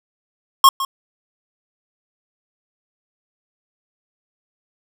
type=tone with echo; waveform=square; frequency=1082 Hz; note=C#6; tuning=42 cents flat; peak=-6 dBFS; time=0.64-0.69 s; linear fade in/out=2 ms; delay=160 ms; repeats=1; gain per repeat=-15 dB; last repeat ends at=0.85 s; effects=none